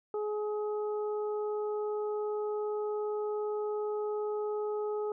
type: harmonic tone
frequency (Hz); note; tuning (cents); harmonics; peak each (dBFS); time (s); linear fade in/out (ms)
421.3; G#4; +25; 1 / 2 / 3; -31 / -42 / -45; 0.14-5.12; 2
effects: none